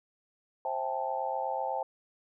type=chord; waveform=sine; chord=A minor seventh; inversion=first; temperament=just; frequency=528 / 660 / 792 / 880 Hz; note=C5 / E5 / G5 / A5; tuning=+16 / +2 / +18 / 0 cents; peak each=-36 / -38 / -34 / -35 dBFS; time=0.65-1.83 s; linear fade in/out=2 ms; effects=none